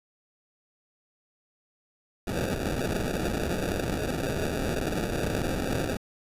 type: noise with sample-and-hold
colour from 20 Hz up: white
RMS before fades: -29 dBFS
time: 2.27-5.97 s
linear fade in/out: 2 ms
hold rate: 1050 Hz
effects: resampled to 32000 Hz